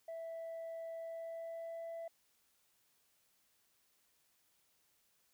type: tone with pitch glide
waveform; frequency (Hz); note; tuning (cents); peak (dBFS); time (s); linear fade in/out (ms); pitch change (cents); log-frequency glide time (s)
sine; 659 to 665.1; E5 to E5; -1 to +15; -40; 0.08-2.08; 5; +16; 0.95-1.91
effects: tanh soft clip ceiling -41 dBFS + white hiss -75 dBFS RMS until 5.33 s